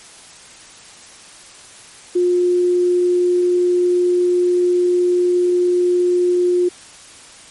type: tone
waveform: sine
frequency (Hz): 356.3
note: F4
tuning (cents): +35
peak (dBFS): -12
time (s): 2.15-6.69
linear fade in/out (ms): 10
effects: white hiss -41 dBFS RMS until 7.5 s + MP3 48 kbps